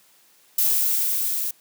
violet noise with level ramp, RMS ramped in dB -19 to -26 dBFS, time 0.58-1.51 s, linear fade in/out 5 ms, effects white hiss -57 dBFS RMS until 1.6 s + high-pass 150 Hz 12 dB/octave

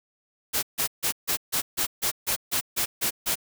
white noise bursts, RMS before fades -25 dBFS, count 12, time 0.53-3.356 s, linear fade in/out 20 ms, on 98 ms, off 150 ms, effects none

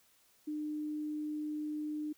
sine tone, 302.2 Hz, D4, 50 cents sharp, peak -35 dBFS, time 0.47-2.13 s, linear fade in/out 10 ms, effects white hiss -68 dBFS RMS until 2.17 s

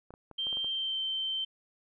clicks, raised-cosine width 1 ms, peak -33 dBFS, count 7, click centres 0.106 / 0.139 / 0.313 / 0.469 / 0.528 / 0.571 / 0.645 s
sine tone with pitch glide, 3150 to 3110 Hz, G7 to G7, +8 to -14 cents, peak -30 dBFS, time 0.38-1.45 s, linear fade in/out 10 ms, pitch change -22 cents, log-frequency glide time 0.66-1 s
effects none

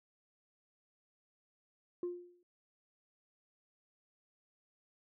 sine tone with exponential decay, 353 Hz, F4, 19 cents sharp, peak -31 dBFS, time 2.03-2.43 s, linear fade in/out 2 ms, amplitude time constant 85 ms, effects tanh soft clip ceiling -32 dBFS

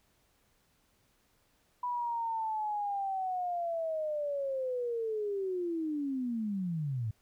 sine linear sweep, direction down, 987.8 to 103.83 Hz, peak -31 dBFS, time 1.83-7.11 s, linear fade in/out 5 ms, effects pink hiss -71 dBFS RMS until 7.21 s

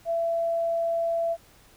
sine tone, 670 Hz, E5, 28 cents sharp, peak -23 dBFS, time 0.05-1.37 s, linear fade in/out 50 ms, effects pink hiss -56 dBFS RMS until 1.76 s

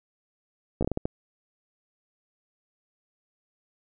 slowing click train, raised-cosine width 2 ms, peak -13 dBFS, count 7, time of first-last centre 0.81-1.055 s, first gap 15 ms, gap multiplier 1.4, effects none

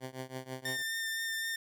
10% pulse tone with tremolo, 130 Hz, C3, 11 cents flat, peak -28 dBFS, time 0-0.83 s, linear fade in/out 50 ms, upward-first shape triangle, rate 6.1 Hz, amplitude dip 95%
sawtooth tone with vibrato, 1804 Hz, A6, 43 cents sharp, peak -30 dBFS, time 0.65-1.56 s, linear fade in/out 5 ms, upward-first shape triangle, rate 3.9 Hz, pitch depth 16 cents each way
effects none

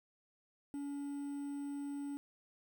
triangle tone with quantisation, 283.8 Hz, C#4, 41 cents sharp, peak -37 dBFS, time 0.74-2.17 s, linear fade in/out 0 ms, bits 10, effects none

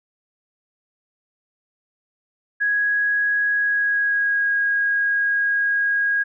sine tone with pitch glide, 1661.2 to 1640.2 Hz, G#6 to G#6, 0 to -22 cents, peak -17 dBFS, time 2.6-6.24 s, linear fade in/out 20 ms, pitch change -22 cents, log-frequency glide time 3.52-4.52 s, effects none

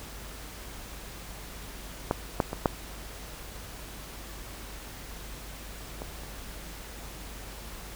clicks, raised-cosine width 1 ms, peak -10 / -8 / -18 / -7 / -21 / -29 dBFS, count 6, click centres 2.111 / 2.402 / 2.531 / 2.658 / 6.019 / 6.235 s, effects added 50 Hz sine -44 dBFS peak until 7.95 s + pink hiss -44 dBFS RMS until 7.95 s

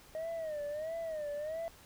sine tone with vibrato, 622.3 Hz, D#5, in tune, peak -33 dBFS, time 0.15-1.68 s, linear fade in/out 0 ms, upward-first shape sine, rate 1.5 Hz, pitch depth 120 cents each way, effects tanh soft clip ceiling -35 dBFS + pink hiss -58 dBFS RMS until 1.85 s

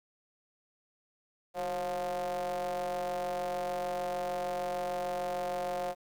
square ring-modulated tone, 86.1 Hz, F2, 24 cents flat, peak -30 dBFS, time 1.54-5.95 s, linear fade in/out 50 ms, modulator 626 Hz, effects 11-bit

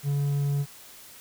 triangle tone, 142.2 Hz, C#3, 45 cents sharp, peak -21 dBFS, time 0.03-0.66 s, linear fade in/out 50 ms, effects white hiss -48 dBFS RMS until 1.2 s

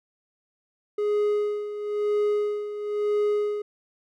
triangle tone with tremolo, 416.5 Hz, G#4, 5 cents sharp, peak -18 dBFS, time 0.98-3.62 s, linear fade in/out 5 ms, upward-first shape sine, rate 1 Hz, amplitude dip 70%, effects none

